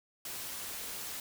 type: noise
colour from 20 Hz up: white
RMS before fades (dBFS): -41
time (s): 0.25-1.2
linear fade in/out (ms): 2
effects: none